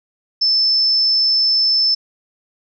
sine tone, 5274 Hz, E8, in tune, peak -12 dBFS, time 0.41-1.95 s, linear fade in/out 10 ms, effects none

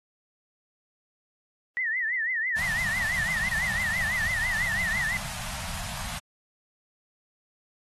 sine tone with vibrato, 1900 Hz, A#6, 33 cents sharp, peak -25 dBFS, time 1.77-5.17 s, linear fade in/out 0 ms, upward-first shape triangle, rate 6 Hz, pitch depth 170 cents each way
pink band-stop noise, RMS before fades -35 dBFS, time 2.56-6.2 s, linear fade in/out 20 ms, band 210 to 640 Hz, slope 48 dB/octave
effects AAC 32 kbps

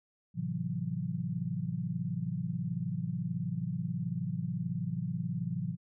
sine chord, F# half-diminished seventh, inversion first, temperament just, 111 / 133.2 / 166.5 / 185 Hz, A2 / C3 / E3 / F#3, +16 / +31 / +18 / 0 cents, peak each -40 / -38 / -35 / -38 dBFS, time 0.34-5.77 s, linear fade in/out 50 ms, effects none

